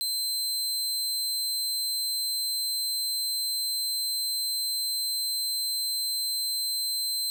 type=tone; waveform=sawtooth; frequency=4100 Hz; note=C8; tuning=36 cents flat; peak=-24 dBFS; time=0.01-7.3 s; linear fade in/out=0 ms; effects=none